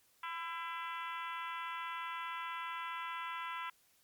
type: harmonic tone with a mistuned harmonic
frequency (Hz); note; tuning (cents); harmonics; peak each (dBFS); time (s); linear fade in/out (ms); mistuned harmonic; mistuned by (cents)
335.4; E4; +30; 3 / 4 / 5 / 6 / 7 / 8 / 9 / 10; -42 / -44 / -50 / -48 / -52 / -51 / -55 / -55; 0.23-3.7; 5; 5; -50
effects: white hiss -70 dBFS RMS until 4.03 s + MP3 96 kbps